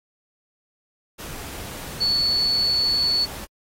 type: tone in noise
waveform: sine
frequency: 4435 Hz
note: C#8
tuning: in tune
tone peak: -18 dBFS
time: 2-3.26 s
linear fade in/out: 20 ms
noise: pink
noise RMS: -36 dBFS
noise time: 1.18-3.46 s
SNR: +15 dB
effects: AAC 48 kbps